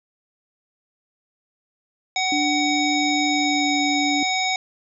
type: harmonic tone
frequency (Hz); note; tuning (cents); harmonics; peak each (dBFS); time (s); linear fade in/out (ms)
751; F#5; +26; 1 / 3 / 5 / 7 / 9; -24 / -24 / -26 / -31 / -32; 2.16-4.56; 2
type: tone with pitch glide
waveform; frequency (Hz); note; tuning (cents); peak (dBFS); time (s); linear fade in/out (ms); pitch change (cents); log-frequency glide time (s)
sine; 293.7 to 288.7; D4 to D4; 0 to -30; -22; 2.32-4.23; 2; -30; 3.29-3.73
effects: none